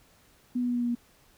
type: tone with pitch steps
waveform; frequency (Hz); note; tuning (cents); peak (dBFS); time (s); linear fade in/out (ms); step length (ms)
sine; 246.9 / 245.2 / 243.5 / 241.8 / 240.1 / 238.5; B3 / B3 / B3 / B3 / B3 / A#3; 0 / -12 / -24 / -36 / -49 / +40; -25; 0.55-0.952; 10; 67
effects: pink hiss -61 dBFS RMS until 1.37 s